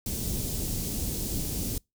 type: band-stop noise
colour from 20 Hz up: pink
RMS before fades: -31 dBFS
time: 0.06-1.78 s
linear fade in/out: 2 ms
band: 320 to 5900 Hz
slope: 12 dB/octave
effects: noise-tail reverb RT60 0.2 s tail -26 dB re dry